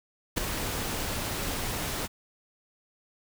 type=noise with ADSR envelope; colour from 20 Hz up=pink; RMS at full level=-25 dBFS; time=0.36-2.08 s; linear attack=20 ms; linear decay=5 ms; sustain=-7 dB; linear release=32 ms; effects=none